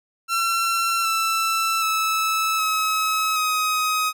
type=tone with pitch steps; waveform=sawtooth; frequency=1354 / 1330 / 1306.4 / 1283.2 / 1260.4 Hz; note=E6 / E6 / E6 / E6 / D#6; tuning=+46 / +15 / -16 / -47 / +22 cents; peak=-16 dBFS; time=0.28-4.13 s; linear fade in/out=50 ms; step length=770 ms; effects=none